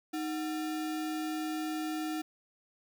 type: tone with sample-and-hold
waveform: sine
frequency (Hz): 311.6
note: D#4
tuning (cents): +3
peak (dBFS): -32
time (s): 0.13-2.22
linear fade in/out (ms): 10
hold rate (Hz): 1050
effects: none